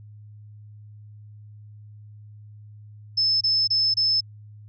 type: tone bursts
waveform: sine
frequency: 5240 Hz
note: E8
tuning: 11 cents flat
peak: -18 dBFS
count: 4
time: 3.17-4.208 s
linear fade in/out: 10 ms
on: 240 ms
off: 26 ms
effects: added 105 Hz sine -42 dBFS peak until 4.68 s